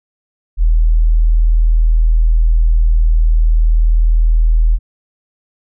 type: tone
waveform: sine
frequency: 40.2 Hz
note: E1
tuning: 43 cents flat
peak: -7 dBFS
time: 0.57-4.79 s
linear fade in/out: 50 ms
effects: none